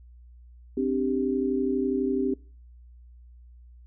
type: chord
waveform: sine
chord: C suspended second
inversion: none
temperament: equal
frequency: 261.6 / 293.7 / 392 Hz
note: C4 / D4 / G4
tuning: 0 / 0 / 0 cents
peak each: -26 / -30 / -27 dBFS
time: 0.77-2.34 s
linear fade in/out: 5 ms
effects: noise-tail reverb RT60 0.4 s tail -24 dB re dry + added 60 Hz sine -47 dBFS peak until 3.86 s